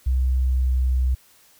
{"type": "tone with pitch glide", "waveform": "sine", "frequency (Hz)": [64.3, 63.78], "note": ["C2", "C2"], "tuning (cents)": [-30, -44], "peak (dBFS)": -17, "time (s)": [0.06, 1.15], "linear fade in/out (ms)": 10, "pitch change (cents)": -14, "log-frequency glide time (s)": [0.49, 0.69], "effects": ["white hiss -55 dBFS RMS until 1.59 s"]}